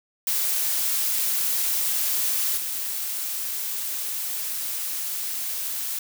blue noise with level steps, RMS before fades -24 / -29 dBFS, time 0.27-5.99 s, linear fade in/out 2 ms, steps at 2.57 s, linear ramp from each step 5 ms, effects none

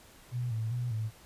sine tone with pitch steps, 122.6 / 111.4 / 122.2 / 110 Hz, B2 / A2 / B2 / A2, -12 / +22 / -18 / 0 cents, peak -30 dBFS, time 0.31-1.11 s, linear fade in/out 50 ms, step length 200 ms, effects pink hiss -56 dBFS RMS until 1.25 s + resampled to 32000 Hz

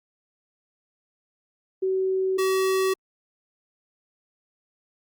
sine / square tone pair in turn, 378.6 / 380.1 Hz, F#4 / F#4, +40 / +47 cents, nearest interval unison, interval 7 cents, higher second, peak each -21 dBFS, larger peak neither, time 1.82-2.38 / 2.38-2.94 s, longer neither, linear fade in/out 10 ms, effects Opus 48 kbps

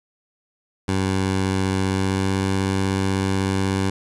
15% pulse tone with pitch glide, 95.3 to 96.24 Hz, G2 to G2, -48 to -31 cents, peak -13 dBFS, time 0.88-3.9 s, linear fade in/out 5 ms, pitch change +17 cents, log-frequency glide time 1.86-2.34 s, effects resampled to 24000 Hz

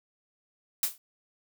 blue noise with exponential decay, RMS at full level -22 dBFS, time 0.83-0.98 s, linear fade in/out 2 ms, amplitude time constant 32 ms, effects none

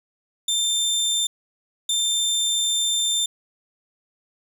25% pulse tone pair in turn, 3583 / 3583 Hz, A7 / A7, +31 / +31 cents, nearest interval unison, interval 0 cents, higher neither, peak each -16 dBFS, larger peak neither, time 0.48-1.27 / 1.89-3.26 s, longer second, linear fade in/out 5 ms, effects none

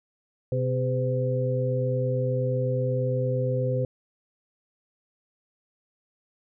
harmonic tone with a mistuned harmonic, 127.4 Hz, C3, 46 cents flat, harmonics 1 / 2 / 3 / 4, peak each -25 / -36 / -34 / -27 dBFS, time 0.52-3.85 s, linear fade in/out 2 ms, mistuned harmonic 3, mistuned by +84 cents, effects none

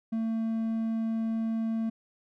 triangle tone, 224.6 Hz, A3, 36 cents sharp, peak -25 dBFS, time 0.12-1.9 s, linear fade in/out 10 ms, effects none

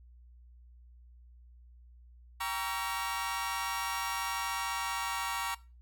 sawtooth chord, G diminished seventh, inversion none, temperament just, 784 / 940.8 / 1128.9 / 1354.7 Hz, G5 / Bb5 / Db6 / Fb6, 0 / +16 / +31 / +47 cents, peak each -38 / -32 / -34 / -37 dBFS, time 2.4-5.55 s, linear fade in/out 10 ms, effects noise-tail reverb RT60 0.3 s tail -19 dB re dry + added 60 Hz sine -53 dBFS peak until 5.81 s

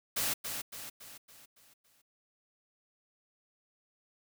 white noise with echo, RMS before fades -32 dBFS, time 0.16-0.34 s, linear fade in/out 10 ms, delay 280 ms, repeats 6, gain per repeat -6 dB, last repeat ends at 2.02 s, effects none

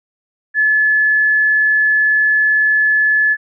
sine tone, 1721 Hz, A6, 39 cents flat, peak -10 dBFS, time 0.54-3.37 s, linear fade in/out 50 ms, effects none

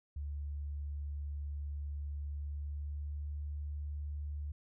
sine tone with pitch glide, 72.4 to 73.41 Hz, D2 to D2, -24 to 0 cents, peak -37 dBFS, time 0.16-4.52 s, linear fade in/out 5 ms, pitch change +24 cents, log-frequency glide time 2.25-3.33 s, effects none

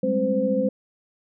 sine tone cluster, 195.5 / 209.8 / 266.3 / 515 Hz, G3 / G#3 / C4 / C5, -4 / +18 / +31 / -28 cents, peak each -27 / -26 / -27 / -22 dBFS, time 0.03-0.69 s, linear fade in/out 5 ms, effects none

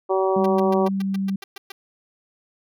harmonic tone, 190.2 Hz, F#3, 48 cents sharp, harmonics 2 / 3 / 4 / 5 / 6, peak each -20 / -24 / -26 / -28 / -30 dBFS, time 0.09-0.89 s, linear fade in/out 20 ms
sine tone with pitch glide, 196 to 194.2 Hz, G3 to G3, 0 to -16 cents, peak -21 dBFS, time 0.36-1.36 s, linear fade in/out 5 ms, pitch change -16 cents, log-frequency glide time 0.68-0.97 s
5% pulse tone bursts, 392 Hz, G4, in tune, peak -23 dBFS, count 10, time 0.44-1.72 s, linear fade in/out 5 ms, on 20 ms, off 120 ms
effects none

